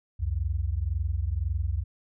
sine tone pair together, 65.41 / 87.31 Hz, C2 / F2, 0 / 0 cents, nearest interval perfect fourth, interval 500 cents, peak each -28 dBFS, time 0.19-1.84 s, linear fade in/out 20 ms, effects none

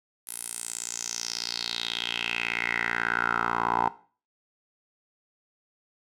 10% pulse tone with band-pass filter sweep, 58.27 Hz, A#1, in tune, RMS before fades -30 dBFS, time 0.27-3.89 s, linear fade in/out 5 ms, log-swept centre 11000 to 910 Hz, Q 4.9, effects noise-tail reverb RT60 0.4 s tail -17 dB re dry

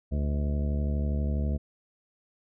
harmonic tone with a mistuned harmonic, 72.3 Hz, D2, 27 cents flat, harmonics 1 / 2 / 3 / 4 / 5 / 6 / 7 / 8 / 9, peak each -26 / -34 / -34 / -43 / -46 / -48 / -44 / -54 / -44 dBFS, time 0.11-1.58 s, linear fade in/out 20 ms, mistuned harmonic 9, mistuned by -28 cents, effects none

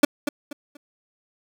30% pulse tone with echo, 290.4 Hz, D4, 19 cents flat, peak -7 dBFS, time 0.03-0.05 s, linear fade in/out 5 ms, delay 240 ms, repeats 3, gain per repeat -11 dB, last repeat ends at 0.77 s, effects none

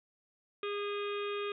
harmonic tone with a mistuned harmonic, 408.5 Hz, G#4, 29 cents flat, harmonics 1 / 3 / 4 / 5 / 6 / 7 / 8 / 9, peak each -35 / -41 / -50 / -52 / -44 / -54 / -48 / -51 dBFS, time 0.63-1.52 s, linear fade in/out 2 ms, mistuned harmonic 6, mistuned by +25 cents, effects none

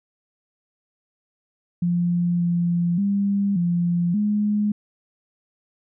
sine tone with pitch steps, 174.2 / 172.8 / 199.9 / 173.4 / 208.6 Hz, F3 / F3 / G3 / F3 / G#3, -4 / -18 / +34 / -12 / +8 cents, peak -18 dBFS, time 1.82-4.72 s, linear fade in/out 5 ms, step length 580 ms, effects none

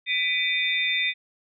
sine tone cluster, 1994 / 2306 / 2474 / 3598 Hz, B6 / D7 / D#7 / A7, +16 / -32 / -10 / +38 cents, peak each -27 / -29 / -28 / -26 dBFS, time 0.06-1.14 s, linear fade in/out 50 ms, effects none

